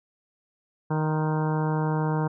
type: harmonic tone with a mistuned harmonic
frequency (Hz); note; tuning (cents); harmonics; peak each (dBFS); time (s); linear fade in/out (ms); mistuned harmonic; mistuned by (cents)
155.56; D#3; 0; 1 / 2 / 3 / 4 / 5 / 6 / 7 / 8 / 9 / 10; -24 / -32 / -32 / -39 / -36 / -33 / -39 / -44 / -42 / -44; 0.9-2.28; 10; 7; -38
effects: none